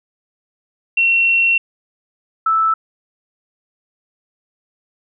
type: tone pair in turn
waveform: sine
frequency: 2723 / 1315.9 Hz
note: F7 / E6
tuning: -44 / -3 cents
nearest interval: octave + minor second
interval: 1259 cents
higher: first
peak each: -11 / -12 dBFS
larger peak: first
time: 0.97-1.58 / 2.46-2.74 s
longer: first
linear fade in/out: 5 ms
effects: none